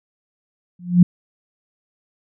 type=tone with exponential growth; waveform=sine; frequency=177.1 Hz; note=F3; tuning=24 cents sharp; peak=-3 dBFS; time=0.79-1.03 s; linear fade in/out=5 ms; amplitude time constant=52 ms; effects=none